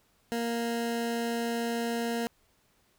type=tone; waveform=20% pulse; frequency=233.4 Hz; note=A#3; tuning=2 cents sharp; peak=-24 dBFS; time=0.32-2.27 s; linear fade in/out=0 ms; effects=pink hiss -68 dBFS RMS until 2.98 s